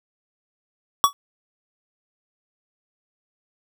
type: tone with exponential decay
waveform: square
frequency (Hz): 1131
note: C#6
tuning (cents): +34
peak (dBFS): -8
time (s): 1.04-1.13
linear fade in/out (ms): 0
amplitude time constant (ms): 18
effects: none